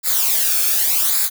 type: noise with flanger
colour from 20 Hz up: blue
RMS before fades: -17 dBFS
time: 0.03-1.3 s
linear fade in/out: 50 ms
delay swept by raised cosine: 0.33 to 1.03 ms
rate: 0.86 Hz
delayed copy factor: -0.7
effects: none